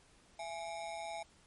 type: ring-modulated tone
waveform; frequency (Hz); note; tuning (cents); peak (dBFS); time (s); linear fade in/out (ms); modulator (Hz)
square; 752; F#5; +28; -38; 0.39-1.23; 5; 81.4
effects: pink hiss -65 dBFS RMS until 1.46 s + MP3 48 kbps